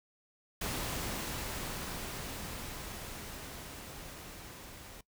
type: noise with level ramp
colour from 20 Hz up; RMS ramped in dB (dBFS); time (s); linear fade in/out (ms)
pink; -36 to -50; 0.61-5.01; 5
effects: noise-tail reverb RT60 0.1 s tail -20 dB re dry

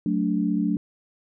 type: chord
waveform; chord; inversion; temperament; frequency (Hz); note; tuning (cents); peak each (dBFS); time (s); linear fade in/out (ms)
sine; D major; first; equal with one note detuned; 185 / 220 / 290.3; F#3 / A3 / D4; 0 / 0 / -20; -25; 0.06-0.77; 2
effects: none

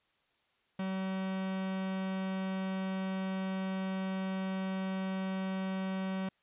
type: tone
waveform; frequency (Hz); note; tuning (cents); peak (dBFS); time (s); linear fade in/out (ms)
45% pulse; 190; F#3; +46; -33; 0.79-6.29; 5
effects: white hiss -73 dBFS RMS until 6.42 s + resampled to 8000 Hz

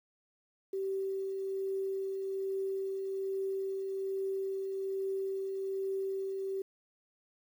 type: tone with tremolo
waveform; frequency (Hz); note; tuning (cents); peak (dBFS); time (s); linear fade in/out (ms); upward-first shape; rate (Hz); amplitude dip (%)
sine; 386.8; G4; -23; -31; 0.73-6.62; 5; triangle; 1.2; 30
effects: 10-bit

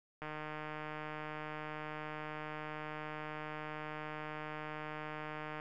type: click train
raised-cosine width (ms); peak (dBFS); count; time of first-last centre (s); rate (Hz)
0.5; -28; 824; 0.22-5.599; 153
effects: none

